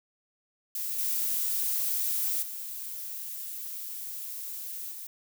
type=noise with level steps; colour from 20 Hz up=violet; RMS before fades=-33 / -29 / -38 / -41 dBFS; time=0.75-5.07 s; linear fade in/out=2 ms; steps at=0.98 / 2.42 / 4.91 s; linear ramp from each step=10 ms; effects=none